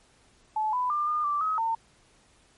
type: tone with pitch steps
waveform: sine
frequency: 864 / 997 / 1194 / 1213 / 1170 / 1273 / 906 Hz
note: A5 / B5 / D6 / D#6 / D6 / D#6 / A#5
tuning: -32 / +16 / +28 / -44 / -7 / +39 / -50 cents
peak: -24 dBFS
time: 0.56-1.75 s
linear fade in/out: 5 ms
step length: 170 ms
effects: pink hiss -61 dBFS RMS until 2.57 s + MP3 48 kbps